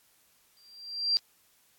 sine tone with exponential growth, 4730 Hz, D8, 12 cents sharp, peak -20 dBFS, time 0.57-1.17 s, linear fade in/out 0 ms, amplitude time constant 130 ms, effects white hiss -65 dBFS RMS until 1.78 s + AAC 64 kbps

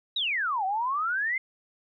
sine exponential two-way sweep, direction down then up, 3951 to 740 to 2125 Hz, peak -25 dBFS, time 0.16-1.38 s, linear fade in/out 5 ms, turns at 0.65 s, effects none

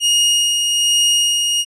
sawtooth tone with tremolo, 2865 Hz, F7, 44 cents sharp, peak -8 dBFS, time 0-1.65 s, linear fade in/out 50 ms, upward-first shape sine, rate 1.2 Hz, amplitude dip 35%, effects resampled to 24000 Hz

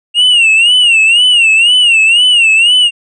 triangle tone with vibrato, 2794 Hz, F7, in tune, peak -3 dBFS, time 0.14-2.91 s, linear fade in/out 50 ms, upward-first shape sine, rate 2 Hz, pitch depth 130 cents each way, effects resampled to 24000 Hz

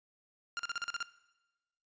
sawtooth tone bursts, 1396.9 Hz, F6, in tune, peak -30 dBFS, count 8, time 0.57-1.027 s, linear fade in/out 0 ms, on 23 ms, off 39 ms, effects noise-tail reverb RT60 1.0 s tail -18 dB re dry + resampled to 16000 Hz

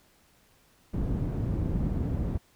white low-pass noise, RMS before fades -29 dBFS, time 0.93-2.38 s, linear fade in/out 10 ms, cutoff 160 Hz, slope 12 dB/octave, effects pink hiss -63 dBFS RMS until 2.55 s

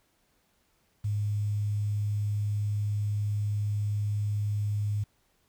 sine tone with quantisation, 103.83 Hz, G#2, in tune, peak -26 dBFS, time 1.04-5.04 s, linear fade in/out 10 ms, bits 9, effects pink hiss -70 dBFS RMS until 5.48 s

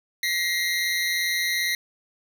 25% pulse tone pair together, 1917.2 / 2093 Hz, A#6 / C7, +48 / 0 cents, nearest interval major second, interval 152 cents, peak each -22 dBFS, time 0.23-1.75 s, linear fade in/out 2 ms, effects none

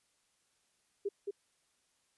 sine tone with echo, 402.2 Hz, G4, 44 cents sharp, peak -31 dBFS, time 1.05-1.09 s, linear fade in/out 10 ms, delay 220 ms, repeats 1, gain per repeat -3 dB, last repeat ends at 1.31 s, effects white hiss -75 dBFS RMS until 2.17 s + resampled to 24000 Hz

